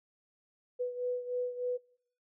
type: beating tone pair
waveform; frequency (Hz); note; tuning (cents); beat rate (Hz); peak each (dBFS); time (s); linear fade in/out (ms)
sine; 493.9 / 497.2; B4 / B4; 0 / +12; 3.3; -33 / -38; 0.79-1.78; 20
effects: noise-tail reverb RT60 0.7 s tail -25 dB re dry